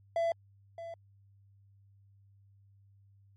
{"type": "tone with echo", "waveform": "triangle", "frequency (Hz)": 670, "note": "E5", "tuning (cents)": 28, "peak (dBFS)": -25, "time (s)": [0.16, 0.32], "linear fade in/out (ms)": 2, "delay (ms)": 620, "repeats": 1, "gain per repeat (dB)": -13, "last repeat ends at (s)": 0.94, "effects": ["added 99 Hz sine -59 dBFS peak until 3.36 s", "MP3 48 kbps"]}